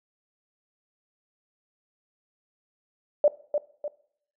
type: tone with echo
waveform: sine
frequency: 587.3 Hz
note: D5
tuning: in tune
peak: -14 dBFS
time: 3.24-3.28 s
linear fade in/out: 2 ms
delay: 300 ms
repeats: 2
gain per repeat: -7 dB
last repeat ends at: 3.88 s
effects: noise-tail reverb RT60 0.6 s tail -19 dB re dry